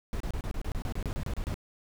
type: noise bursts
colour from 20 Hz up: brown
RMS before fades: -32 dBFS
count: 14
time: 0.13-1.542 s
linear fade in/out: 0 ms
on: 73 ms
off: 30 ms
effects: none